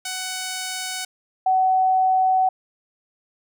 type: tone pair in turn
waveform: 5% pulse / sine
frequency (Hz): 746 / 752.1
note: F#5 / F#5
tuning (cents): +14 / +28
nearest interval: unison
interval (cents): 14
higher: second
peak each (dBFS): -15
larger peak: neither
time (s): 0.05-1.05 / 1.46-2.49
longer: second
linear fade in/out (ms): 5
effects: none